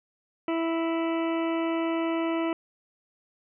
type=harmonic tone; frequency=329.6 Hz; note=E4; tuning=in tune; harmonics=1 / 2 / 3 / 4 / 6 / 7 / 8 / 9; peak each=-26 / -32 / -36 / -38 / -42 / -43 / -44 / -45 dBFS; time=0.48-2.53 s; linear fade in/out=2 ms; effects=none